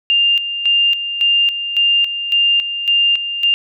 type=tone with tremolo; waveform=sine; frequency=2800 Hz; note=F7; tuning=4 cents sharp; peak=-10 dBFS; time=0.1-3.54 s; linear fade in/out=0 ms; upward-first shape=square; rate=1.8 Hz; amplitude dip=65%; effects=none